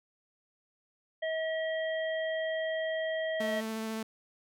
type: harmonic tone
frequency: 640 Hz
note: D#5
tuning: 49 cents sharp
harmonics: 1 / 3 / 5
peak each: -31 / -37 / -44 dBFS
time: 1.22-3.61 s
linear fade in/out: 10 ms
type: tone with vibrato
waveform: sawtooth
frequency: 221.2 Hz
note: A3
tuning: 9 cents sharp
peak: -30 dBFS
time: 3.4-4.03 s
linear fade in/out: 5 ms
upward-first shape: sine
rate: 14 Hz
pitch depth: 10 cents each way
effects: none